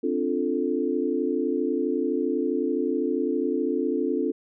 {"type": "chord", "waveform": "sine", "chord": "D minor seventh", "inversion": "third", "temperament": "equal", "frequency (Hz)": [261.6, 293.7, 349.2, 440], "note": ["C4", "D4", "F4", "A4"], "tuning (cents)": [0, 0, 0, 0], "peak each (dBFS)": -28, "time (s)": [0.03, 4.32], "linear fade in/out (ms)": 10, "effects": []}